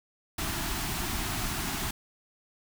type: band-stop noise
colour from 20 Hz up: pink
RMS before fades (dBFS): -32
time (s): 0.38-1.91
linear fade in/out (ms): 5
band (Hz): 400 to 640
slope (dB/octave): 96
effects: none